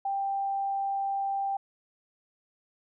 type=tone; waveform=sine; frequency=788 Hz; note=G5; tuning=9 cents sharp; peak=-27 dBFS; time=0.05-1.57 s; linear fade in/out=5 ms; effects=none